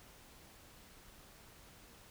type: silence
effects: pink hiss -59 dBFS RMS until 2.1 s